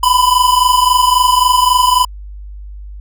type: tone pair together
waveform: square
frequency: 987.8 / 1011.5 Hz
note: B5 / B5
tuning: 0 / +41 cents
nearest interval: unison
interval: 41 cents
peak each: -12 dBFS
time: 0.03-2.05 s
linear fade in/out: 5 ms
effects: added 50 Hz sine -27 dBFS peak until 3 s